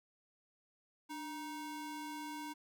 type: ring-modulated tone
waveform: square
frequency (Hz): 622.3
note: D#5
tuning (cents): 0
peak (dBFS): -40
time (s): 1.09-2.54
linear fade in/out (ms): 20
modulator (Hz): 325
effects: none